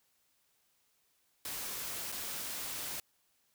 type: noise with dropouts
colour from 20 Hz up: white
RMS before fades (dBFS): -40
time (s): 1.45-3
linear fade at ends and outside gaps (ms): 2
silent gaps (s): 2.119-2.123
effects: white hiss -74 dBFS RMS until 3.54 s